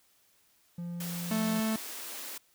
triangle tone with pitch glide, 172.9 to 174.71 Hz, F3 to F3, -17 to +1 cents, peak -33 dBFS, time 0.78-1.6 s, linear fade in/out 5 ms, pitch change +18 cents, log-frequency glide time 1.15-1.41 s
white high-pass noise, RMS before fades -41 dBFS, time 1-2.38 s, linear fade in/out 5 ms, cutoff 230 Hz, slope 48 dB/octave
45% pulse tone, 220 Hz, A3, in tune, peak -28 dBFS, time 1.31-1.76 s, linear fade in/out 2 ms
effects white hiss -67 dBFS RMS until 2.54 s

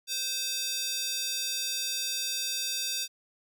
square tone with high-pass filter, 520 Hz, C5, 11 cents flat, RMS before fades -32 dBFS, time 0.07-3.08 s, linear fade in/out 50 ms, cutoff 4200 Hz, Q 1.9, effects none

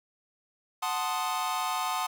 45% pulse chord, F# diminished seventh, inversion none, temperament equal, 740 / 880 / 1046.5 / 1244.5 Hz, F#5 / A5 / C6 / Eb6, 0 / 0 / 0 / 0 cents, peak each -34 dBFS, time 0.82-2.07 s, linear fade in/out 10 ms, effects none

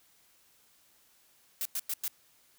blue noise bursts, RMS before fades -33 dBFS, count 4, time 1.61-2.079 s, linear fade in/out 0 ms, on 43 ms, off 99 ms, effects white hiss -65 dBFS RMS until 2.58 s

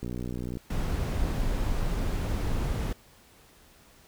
click train, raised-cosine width 3 ms, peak -22 dBFS, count 34, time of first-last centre 0.03-0.571 s, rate 61 Hz
brown noise, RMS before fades -28 dBFS, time 0.7-2.93 s, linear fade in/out 5 ms
effects pink hiss -57 dBFS RMS until 4.07 s

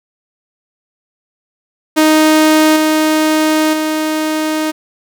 sawtooth tone with level steps, 311.1 Hz, D#4, in tune, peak -3 / -6 / -10 dBFS, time 1.96-4.72 s, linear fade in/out 20 ms, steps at 2.76 / 3.73 s, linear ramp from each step 5 ms, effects none

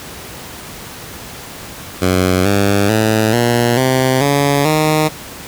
10% pulse tone with pitch steps, 92 / 100.33 / 109.41 / 119.31 / 130.11 / 141.88 / 154.72 Hz, F#2 / G2 / A2 / A#2 / C3 / C#3 / D#3, -9 / +41 / -9 / +41 / -9 / +41 / -9 cents, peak -3 dBFS, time 2.01-5.09 s, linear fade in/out 20 ms, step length 440 ms, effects pink hiss -31 dBFS RMS until 5.47 s + high-pass 60 Hz 12 dB/octave

